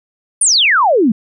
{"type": "exponential sweep", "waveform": "sine", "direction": "down", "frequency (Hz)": [9956, 200], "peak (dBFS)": -8, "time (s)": [0.41, 1.12], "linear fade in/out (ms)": 5, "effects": []}